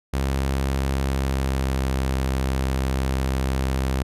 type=tone with pitch glide; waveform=sawtooth; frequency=67.4 to 66.01 Hz; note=C#2 to C2; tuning=-48 to +16 cents; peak=-17 dBFS; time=0.13-4.03 s; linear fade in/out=10 ms; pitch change=-36 cents; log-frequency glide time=1.01-1.92 s; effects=resampled to 32000 Hz